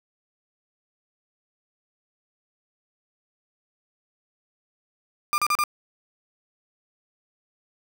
35% pulse tone bursts, 1200 Hz, D6, 37 cents sharp, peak -18 dBFS, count 4, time 5.33-5.638 s, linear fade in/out 0 ms, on 50 ms, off 36 ms, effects none

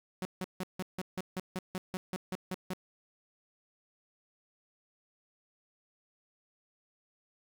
sawtooth tone bursts, 185 Hz, F#3, in tune, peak -30 dBFS, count 14, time 0.22-2.734 s, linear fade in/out 0 ms, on 31 ms, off 160 ms, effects 10-bit

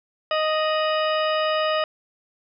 harmonic tone with a mistuned harmonic, 622.3 Hz, D#5, in tune, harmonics 1 / 2 / 3 / 4 / 5 / 6 / 8, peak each -22 / -25 / -31 / -35 / -30 / -38 / -39 dBFS, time 0.31-1.84 s, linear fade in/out 2 ms, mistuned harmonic 5, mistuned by -97 cents, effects none

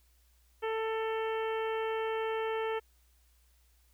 harmonic tone with a mistuned harmonic, 443.8 Hz, A4, 15 cents sharp, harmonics 1 / 2 / 3 / 4 / 5 / 6 / 7, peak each -32 / -38 / -42 / -44 / -46 / -48 / -49 dBFS, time 0.62-2.8 s, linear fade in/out 20 ms, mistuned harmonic 6, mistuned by +17 cents, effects added 60 Hz sine -64 dBFS peak until 3.93 s + white hiss -71 dBFS RMS until 3.93 s

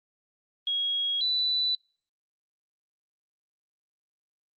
sine tone pair in turn, 3300 / 3978 Hz, G#7 / B7, -12 / +12 cents, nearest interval minor third, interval 324 cents, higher second, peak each -25 / -24 dBFS, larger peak second, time 0.67-1.21 / 1.21-1.75 s, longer neither, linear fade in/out 2 ms, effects noise-tail reverb RT60 0.4 s tail -25 dB re dry + Opus 24 kbps

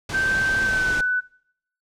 pink noise, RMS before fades -30 dBFS, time 0.09-1.01 s, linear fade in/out 5 ms
sine tone with pitch glide, 1555 to 1493.4 Hz, G6 to F#6, -14 to +16 cents, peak -19 dBFS, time 0.13-1.21 s, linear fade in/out 20 ms, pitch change -70 cents, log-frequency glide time 0.61-0.96 s
effects noise-tail reverb RT60 0.7 s tail -22 dB re dry + low-pass 7000 Hz 12 dB/octave

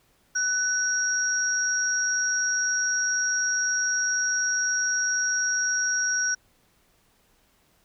sine tone pair together, 1497 / 5652 Hz, F#6 / F8, +20 / +20 cents, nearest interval octave + major seventh, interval 2300 cents, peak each -25 dBFS, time 0.35-6.35 s, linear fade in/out 10 ms, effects pink hiss -64 dBFS RMS until 7.84 s

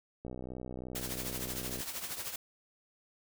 click train, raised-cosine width 2 ms, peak -29 dBFS, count 99, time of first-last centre 0.25-1.806 s, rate 63 Hz
white noise with tremolo, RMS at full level -37 dBFS, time 0.95-2.36 s, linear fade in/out 5 ms, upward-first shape triangle, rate 13 Hz, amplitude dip 70%
effects none

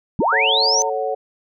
sine linear sweep, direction up, 125.1 to 6220 Hz, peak -15 dBFS, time 0.19-0.82 s, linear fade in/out 0 ms
sine tone with vibrato, 915 Hz, A#5, 32 cents flat, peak -23 dBFS, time 0.2-0.9 s, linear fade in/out 10 ms, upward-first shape sine, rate 2.4 Hz, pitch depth 10 cents each way
sine chord, F# minor, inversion first, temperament equal, 440 / 554.4 / 740 Hz, A4 / C#5 / F#5, 0 / 0 / 0 cents, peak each -24 dBFS, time 0.32-1.15 s, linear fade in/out 10 ms
effects none

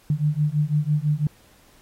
sine beating tone pair, 146.83 / 152.83 Hz, D3 / D#3, 0 / -31 cents, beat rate 6 Hz, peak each -22 dBFS, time 0.1-1.27 s, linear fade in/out 2 ms, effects pink hiss -56 dBFS RMS until 1.81 s + AAC 48 kbps

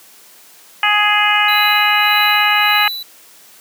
harmonic tone, 417.1 Hz, G#4, 7 cents sharp, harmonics 2 / 3 / 4 / 5 / 6 / 7, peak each -18 / -18 / -18 / -18 / -18 / -18 dBFS, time 0.83-2.88 s, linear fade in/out 2 ms
square tone with tremolo, 3963 Hz, B7, 5 cents sharp, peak -20 dBFS, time 1.48-3.03 s, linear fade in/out 5 ms, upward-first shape sine, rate 1.7 Hz, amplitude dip 60%
effects white hiss -44 dBFS RMS until 3.6 s + high-pass 200 Hz 12 dB/octave

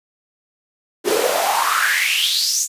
pink noise with high-pass filter sweep, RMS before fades -18 dBFS, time 1.04-2.68 s, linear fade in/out 50 ms, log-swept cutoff 340 to 7200 Hz, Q 6.4, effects resampled to 32000 Hz

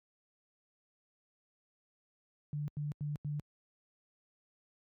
sine tone bursts, 147.4 Hz, D3, 7 cents sharp, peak -34 dBFS, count 4, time 2.53-3.397 s, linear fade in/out 0 ms, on 150 ms, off 89 ms, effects high-pass 60 Hz 12 dB/octave

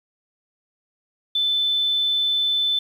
sine tone, 3520 Hz, A7, in tune, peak -18 dBFS, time 1.35-2.79 s, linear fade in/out 5 ms, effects 8-bit

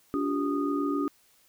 sine tone cluster, 286 / 353.7 / 394 / 1235 Hz, D4 / F4 / G4 / D#6, -46 / +22 / +9 / -13 cents, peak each -27 / -34 / -34 / -34 dBFS, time 0.14-1.08 s, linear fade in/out 0 ms, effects white hiss -63 dBFS RMS until 1.48 s

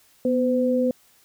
sine tone pair together, 246.9 / 509.4 Hz, B3 / C5, 0 / -46 cents, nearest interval octave + minor second, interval 1254 cents, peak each -21 dBFS, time 0.25-0.91 s, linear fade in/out 2 ms, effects white hiss -58 dBFS RMS until 1.24 s

